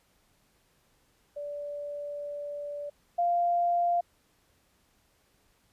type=tone pair in turn; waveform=sine; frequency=581 / 695.9 Hz; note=D5 / F5; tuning=-19 / -6 cents; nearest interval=minor third; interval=313 cents; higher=second; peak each=-34 / -23 dBFS; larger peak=second; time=1.36-2.9 / 3.18-4.01 s; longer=first; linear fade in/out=10 ms; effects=pink hiss -68 dBFS RMS until 5.72 s + resampled to 32000 Hz